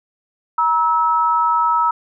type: tone pair together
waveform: sine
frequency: 950 / 1300.7 Hz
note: A#5 / E6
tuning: +33 / -24 cents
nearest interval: perfect fourth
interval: 543 cents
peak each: -16 dBFS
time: 0.58-1.91 s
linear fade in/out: 5 ms
effects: none